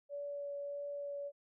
sine tone with vibrato, 571 Hz, D5, 49 cents flat, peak -39 dBFS, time 0.09-1.32 s, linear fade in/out 50 ms, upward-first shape triangle, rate 1.6 Hz, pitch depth 9 cents each way, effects none

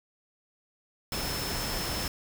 sine tone in noise, 5274 Hz, E8, in tune, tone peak -37 dBFS, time 1.12-2.08 s, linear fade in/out 2 ms, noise pink, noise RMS -33 dBFS, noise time 1.12-2.08 s, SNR -7 dB, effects none

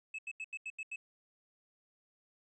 triangle tone bursts, 2595 Hz, E7, 28 cents flat, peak -37 dBFS, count 7, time 0.14-0.96 s, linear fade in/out 5 ms, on 46 ms, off 83 ms, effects resampled to 22050 Hz

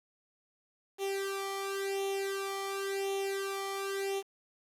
sawtooth tone with flanger, 392 Hz, G4, in tune, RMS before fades -35 dBFS, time 0.98-4.23 s, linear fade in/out 50 ms, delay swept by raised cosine 0.31 to 0.93 ms, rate 0.93 Hz, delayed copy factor +0.85, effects resampled to 32000 Hz + 9-bit

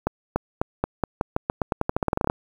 accelerating click train, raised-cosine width 1 ms, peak -7 dBFS, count 21, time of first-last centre 0.07-2.299 s, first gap 290 ms, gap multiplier 0.88, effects 7-bit

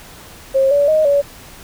sine tone with pitch steps, 537 / 573 / 623 / 568 Hz, C5 / D5 / D#5 / C#5, +45 / -43 / +2 / +42 cents, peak -10 dBFS, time 0.54-1.22 s, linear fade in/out 20 ms, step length 170 ms, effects pink hiss -39 dBFS RMS until 1.63 s

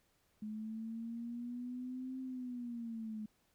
sine linear two-way sweep, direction up then down, 212.2 to 261.6 to 212.2 Hz, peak -40 dBFS, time 0.42-3.26 s, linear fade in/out 5 ms, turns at 2.2 s, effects pink hiss -75 dBFS RMS until 3.54 s

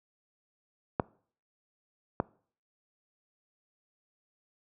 clicks, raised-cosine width 1 ms, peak -11 / -12 dBFS, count 2, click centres 0.998 / 2.201 s, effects noise-tail reverb RT60 0.5 s tail -23 dB re dry + high-pass 80 Hz 12 dB/octave

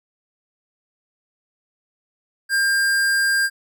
square tone, 1600 Hz, G6, 35 cents sharp, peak -17 dBFS, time 2.49-3.5 s, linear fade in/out 50 ms, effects none

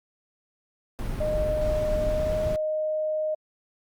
brown noise, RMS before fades -29 dBFS, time 0.99-2.56 s, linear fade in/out 0 ms
sine tone with pitch glide, 613 to 619 Hz, D#5 to D#5, -26 to -9 cents, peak -24 dBFS, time 1.2-3.35 s, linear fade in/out 10 ms, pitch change +17 cents, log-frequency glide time 2.08-2.3 s
effects Opus 48 kbps

